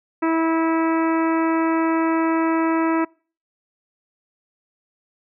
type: harmonic tone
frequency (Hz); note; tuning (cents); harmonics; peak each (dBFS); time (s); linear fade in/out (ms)
325.7; E4; -21; 1 / 2 / 3 / 4 / 5 / 6 / 7 / 8; -18 / -28 / -26 / -28 / -34 / -34 / -37 / -40; 0.22-3.05; 10
effects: noise-tail reverb RT60 0.4 s tail -26 dB re dry